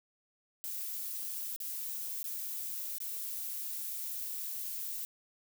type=noise with dropouts; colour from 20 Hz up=violet; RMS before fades=-39 dBFS; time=0.64-5.05 s; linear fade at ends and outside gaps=0 ms; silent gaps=1.562-1.602 / 2.229-2.242 / 2.983-3.003 s; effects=none